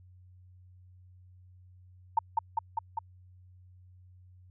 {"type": "tone with echo", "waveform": "sine", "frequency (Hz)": 900, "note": "A5", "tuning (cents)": 39, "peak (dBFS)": -20, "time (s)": [2.17, 2.19], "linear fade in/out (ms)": 5, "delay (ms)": 200, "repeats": 4, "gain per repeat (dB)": -2, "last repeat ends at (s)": 2.99, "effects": ["added 91 Hz sine -53 dBFS peak until 4.5 s"]}